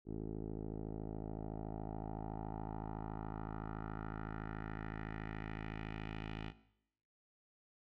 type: tone with low-pass filter sweep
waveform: 10% pulse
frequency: 53.8 Hz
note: A1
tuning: 38 cents flat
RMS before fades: -44 dBFS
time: 0.05-6.53 s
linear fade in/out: 50 ms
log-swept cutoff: 400 to 2900 Hz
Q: 2.4
effects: noise-tail reverb RT60 0.8 s tail -17 dB re dry